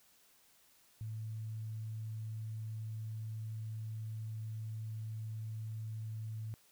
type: tone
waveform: sine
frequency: 110 Hz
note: A2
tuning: in tune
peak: -39 dBFS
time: 1.01-6.54 s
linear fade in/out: 0 ms
effects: white hiss -67 dBFS RMS until 6.71 s